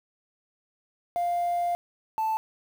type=tone pair in turn; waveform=sine; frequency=698.5 / 880.1 Hz; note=F5 / A5; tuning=0 / 0 cents; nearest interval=major third; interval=400 cents; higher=second; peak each=-22 dBFS; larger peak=neither; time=1.16-1.75 / 2.18-2.37 s; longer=first; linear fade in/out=0 ms; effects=tanh soft clip ceiling -22 dBFS + 8-bit